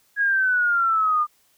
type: exponential sweep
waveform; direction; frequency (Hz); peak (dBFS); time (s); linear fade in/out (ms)
sine; down; 1662 to 1200; -17; 0.16-1.27; 50
effects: white hiss -62 dBFS RMS until 1.57 s

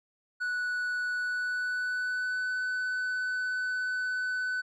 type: tone with pitch glide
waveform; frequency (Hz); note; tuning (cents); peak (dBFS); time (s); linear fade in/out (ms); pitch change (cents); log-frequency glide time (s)
triangle; 1477 to 1502.8; F#6 to F#6; -3 to +26; -27; 0.4-4.62; 20; +29; 1.14-2.53
effects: resampled to 22050 Hz

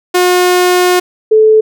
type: tone pair in turn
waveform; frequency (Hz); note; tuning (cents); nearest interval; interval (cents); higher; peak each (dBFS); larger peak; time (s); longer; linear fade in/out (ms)
sawtooth / sine; 360 / 435.1; F#4 / A4; -47 / -19; minor third; 328; second; -3; neither; 0.14-1 / 1.31-1.61; first; 10
effects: none

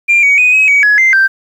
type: tone with pitch steps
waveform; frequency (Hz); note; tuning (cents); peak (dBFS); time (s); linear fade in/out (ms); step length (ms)
sine; 2386 / 2253 / 2491 / 2548 / 2264 / 1684 / 2083 / 1567; D7 / C#7 / D#7 / D#7 / C#7 / G#6 / C7 / G6; +27 / +28 / +1 / +41 / +36 / +24 / -8 / -1; -4; 0.08-1.28; 20; 150
effects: tanh soft clip ceiling -2 dBFS + 7-bit

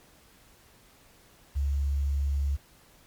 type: tone with quantisation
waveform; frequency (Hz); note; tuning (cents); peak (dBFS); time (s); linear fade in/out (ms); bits
sine; 70.1; C#2; +20; -24; 1.55-2.57; 20; 9
effects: pink hiss -58 dBFS RMS until 3.06 s + MP3 96 kbps

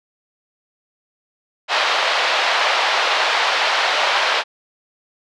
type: band-pass noise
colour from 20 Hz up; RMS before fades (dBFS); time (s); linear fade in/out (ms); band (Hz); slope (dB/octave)
pink; -18; 1.68-4.44; 50; 630 to 4400; 24
effects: none

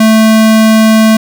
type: tone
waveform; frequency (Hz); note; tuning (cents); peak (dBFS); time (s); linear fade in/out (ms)
square; 220; A3; 0; -4; 0-1.17; 5
effects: none

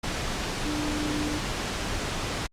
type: tone in noise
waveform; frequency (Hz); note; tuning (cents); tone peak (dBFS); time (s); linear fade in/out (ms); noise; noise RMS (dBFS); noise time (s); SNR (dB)
sine; 299.2; D4; +32; -29; 0.65-1.39; 10; pink; -30; 0.03-2.47; -2
effects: low-pass 7000 Hz 12 dB/octave + Opus 48 kbps

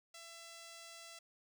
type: tone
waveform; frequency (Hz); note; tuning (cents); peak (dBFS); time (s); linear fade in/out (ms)
5% pulse; 670; E5; +28; -40; 0.14-1.19; 5
effects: none

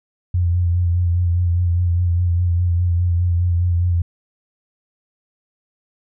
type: tone with vibrato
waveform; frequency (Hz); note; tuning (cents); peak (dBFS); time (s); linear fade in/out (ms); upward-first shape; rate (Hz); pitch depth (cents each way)
sine; 87.5; F2; +4; -14; 0.34-4.02; 5; sine; 4.9; 39
effects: none

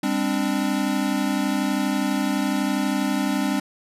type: chord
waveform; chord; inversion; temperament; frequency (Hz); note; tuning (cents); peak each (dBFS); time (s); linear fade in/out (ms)
square; G suspended fourth; none; equal with one note detuned; 200.6 / 261.6 / 293.7; G3 / C4 / D4; +40 / 0 / 0; -26; 0.03-3.6; 5
effects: resampled to 32000 Hz

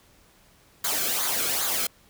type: noise with flanger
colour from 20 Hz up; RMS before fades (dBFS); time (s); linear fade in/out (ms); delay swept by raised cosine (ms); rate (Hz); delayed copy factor
white; -26; 0.84-1.87; 5; 0.36 to 1.1; 2.5; -0.6
effects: pink hiss -58 dBFS RMS until 2.09 s

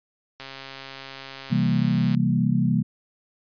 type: click train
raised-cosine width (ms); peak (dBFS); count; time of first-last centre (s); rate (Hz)
0.2; -20; 237; 0.4-2.148; 135
type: chord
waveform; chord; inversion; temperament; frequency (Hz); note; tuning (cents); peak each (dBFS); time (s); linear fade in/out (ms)
sine; C dominant seventh; none; equal; 130.81 / 164.81 / 196 / 233.1; C3 / E3 / G3 / Bb3; 0 / 0 / 0 / 0; -24; 1.5-2.83; 20
effects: resampled to 11025 Hz

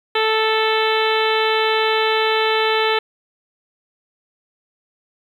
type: harmonic tone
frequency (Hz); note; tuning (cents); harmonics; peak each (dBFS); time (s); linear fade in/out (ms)
439.6; A4; -2; 1 / 2 / 3 / 4 / 5 / 6 / 7 / 8 / 9; -19 / -22 / -24 / -25 / -26 / -27 / -27 / -28 / -29; 0.15-2.99; 5
effects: 8-bit

